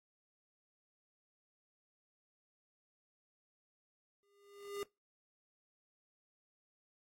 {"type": "tone with exponential growth", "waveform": "square", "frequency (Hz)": 404, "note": "G#4", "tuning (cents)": -48, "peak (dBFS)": -38, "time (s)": [4.23, 4.83], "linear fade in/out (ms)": 0, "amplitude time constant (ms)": 130, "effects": ["noise-tail reverb RT60 0.2 s tail -22 dB re dry", "AAC 48 kbps"]}